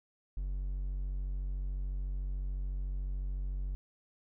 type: tone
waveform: triangle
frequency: 46.92 Hz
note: F#1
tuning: 25 cents sharp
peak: -31 dBFS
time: 0.37-3.75 s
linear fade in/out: 0 ms
effects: none